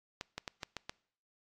clicks, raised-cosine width 0.2 ms, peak -21 dBFS, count 6, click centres 0.211 / 0.38 / 0.478 / 0.632 / 0.767 / 0.895 s, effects noise-tail reverb RT60 0.6 s tail -24 dB re dry + AAC 64 kbps

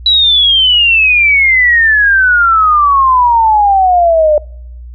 sine exponential sweep, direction down, 3951 to 592 Hz, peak -5 dBFS, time 0.06-4.38 s, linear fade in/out 2 ms, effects noise-tail reverb RT60 0.7 s tail -25 dB re dry + added 60 Hz sine -26 dBFS peak until 4.94 s

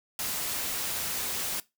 white noise, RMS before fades -32 dBFS, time 0.19-1.6 s, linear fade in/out 2 ms, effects noise-tail reverb RT60 0.2 s tail -19 dB re dry

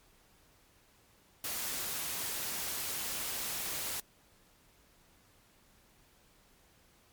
white noise, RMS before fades -37 dBFS, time 1.44-4 s, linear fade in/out 2 ms, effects pink hiss -65 dBFS RMS until 7.12 s + MP3 96 kbps

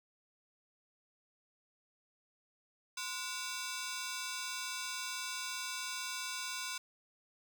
10% pulse ring-modulated tone, 1244.5 Hz, D#6, in tune, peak -27 dBFS, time 2.97-6.78 s, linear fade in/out 5 ms, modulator 210 Hz, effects none

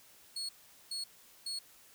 35% pulse tone bursts, 4342 Hz, C#8, 37 cents flat, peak -35 dBFS, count 3, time 0.36-1.59 s, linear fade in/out 5 ms, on 130 ms, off 420 ms, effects white hiss -60 dBFS RMS until 1.94 s

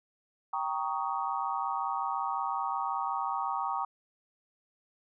sine chord, Eb dominant seventh, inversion first, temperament equal with one note detuned, 784 / 932.3 / 1119 / 1244.5 Hz, G5 / Bb5 / Db6 / Eb6, 0 / 0 / +16 / 0 cents, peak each -35 / -34 / -35 / -37 dBFS, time 0.53-3.85 s, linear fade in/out 5 ms, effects none

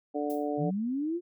harmonic tone, 146.83 Hz, D3, in tune, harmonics 2 / 3 / 4 / 5, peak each -32 / -34 / -35 / -36 dBFS, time 0.14-0.71 s, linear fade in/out 20 ms
violet noise with exponential decay, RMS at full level -43 dBFS, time 0.3-0.51 s, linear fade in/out 0 ms, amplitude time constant 44 ms
sine linear sweep, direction up, 136 to 359 Hz, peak -28 dBFS, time 0.57-1.21 s, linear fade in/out 50 ms
effects none

